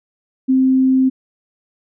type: tone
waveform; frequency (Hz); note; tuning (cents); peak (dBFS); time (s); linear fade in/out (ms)
sine; 261.6; C4; 0; -10; 0.48-1.1; 20
effects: none